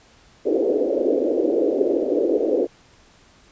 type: band-pass noise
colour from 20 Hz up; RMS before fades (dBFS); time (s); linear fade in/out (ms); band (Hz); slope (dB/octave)
white; -20; 0.45-2.67; 20; 290 to 530; 48
effects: pink hiss -53 dBFS RMS until 3.51 s + resampled to 16000 Hz